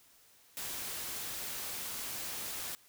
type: noise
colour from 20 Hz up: white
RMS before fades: -40 dBFS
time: 0.57-2.75 s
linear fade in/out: 0 ms
effects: white hiss -63 dBFS RMS until 2.88 s